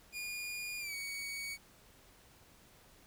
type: tone with pitch glide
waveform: sawtooth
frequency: 2432 to 2243 Hz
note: D#7 to C#7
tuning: -40 to +20 cents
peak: -36 dBFS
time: 0.12-1.58 s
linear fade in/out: 50 ms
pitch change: -140 cents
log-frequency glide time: 0.79-0.95 s
effects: pink hiss -62 dBFS RMS until 3.06 s